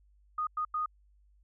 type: tone bursts at uneven times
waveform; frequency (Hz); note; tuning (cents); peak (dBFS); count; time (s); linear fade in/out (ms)
sine; 1238; D#6; -9; -29; 3; 0.38-0.47 / 0.57-0.65 / 0.74-0.86; 5
effects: added 50 Hz sine -61 dBFS peak until 1.43 s